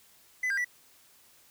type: tone with pitch steps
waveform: triangle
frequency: 2008 / 1598 / 1958 Hz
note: B6 / G6 / B6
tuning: +28 / +33 / -15 cents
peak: -25 dBFS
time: 0.43-0.646 s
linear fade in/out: 5 ms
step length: 72 ms
effects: white hiss -60 dBFS RMS until 1.5 s